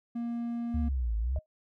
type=tone; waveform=triangle; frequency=235.4 Hz; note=A#3; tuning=17 cents sharp; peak=-29 dBFS; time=0.15-0.89 s; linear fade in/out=10 ms
type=linear two-way sweep; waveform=sine; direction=down then up; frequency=78.1 to 52.6 to 71.1 Hz; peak=-27 dBFS; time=0.74-1.39 s; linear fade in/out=5 ms; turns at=1.17 s
type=tone with exponential decay; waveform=sine; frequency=622.3 Hz; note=D#5; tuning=in tune; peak=-36 dBFS; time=1.36-1.46 s; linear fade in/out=1 ms; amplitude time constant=21 ms
effects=none